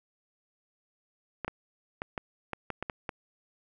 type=clicks; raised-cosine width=0.5 ms; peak=-18 dBFS; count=9; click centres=1.447 / 1.48 / 2.019 / 2.178 / 2.533 / 2.703 / 2.826 / 2.898 / 3.092 s; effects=none